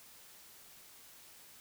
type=silence; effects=white hiss -57 dBFS RMS until 1.6 s